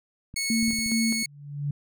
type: clicks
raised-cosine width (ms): 5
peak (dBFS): -28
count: 6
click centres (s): 0.341 / 0.628 / 0.681 / 0.732 / 0.788 / 0.862
type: tone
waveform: 15% pulse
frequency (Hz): 2201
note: C#7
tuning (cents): -13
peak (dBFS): -20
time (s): 0.36-1.26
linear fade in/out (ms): 5
type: tone with tremolo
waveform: sine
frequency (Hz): 227.6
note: A#3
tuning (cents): -41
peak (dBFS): -22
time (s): 0.5-1.23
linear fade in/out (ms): 2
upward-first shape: square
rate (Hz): 2.4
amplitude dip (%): 60
type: tone with exponential growth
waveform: sine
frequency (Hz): 144.1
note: D3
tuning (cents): -33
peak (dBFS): -23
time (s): 1.06-1.71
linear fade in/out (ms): 5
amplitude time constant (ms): 140
effects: none